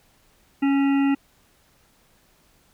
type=harmonic tone with a mistuned harmonic; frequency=277.2 Hz; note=C#4; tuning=in tune; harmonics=1 / 3 / 5 / 7 / 9 / 10; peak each=-17 / -31 / -36 / -36 / -39 / -38 dBFS; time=0.62-1.15 s; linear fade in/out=10 ms; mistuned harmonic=5; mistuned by=-24 cents; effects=pink hiss -60 dBFS RMS until 2.73 s